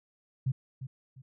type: tone with echo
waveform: sine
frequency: 130.81 Hz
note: C3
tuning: in tune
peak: -25 dBFS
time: 0.46-0.52 s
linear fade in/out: 10 ms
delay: 350 ms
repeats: 2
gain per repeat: -11 dB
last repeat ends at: 1.22 s
effects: none